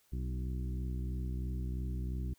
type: harmonic tone with a mistuned harmonic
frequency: 63 Hz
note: B1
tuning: 35 cents sharp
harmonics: 1 / 2 / 3 / 4 / 5 / 6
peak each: -35 / -41 / -45 / -51 / -51 / -55 dBFS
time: 0.12-2.34 s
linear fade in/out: 10 ms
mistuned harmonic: 4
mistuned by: +17 cents
effects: white hiss -70 dBFS RMS until 2.38 s